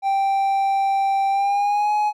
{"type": "tone with pitch glide", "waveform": "triangle", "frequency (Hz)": [784, 840.3], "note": ["G5", "G#5"], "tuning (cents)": [0, 20], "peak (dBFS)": -15, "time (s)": [0.02, 2.13], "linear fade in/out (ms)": 50, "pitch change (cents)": 120, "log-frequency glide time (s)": [1.29, 1.92], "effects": []}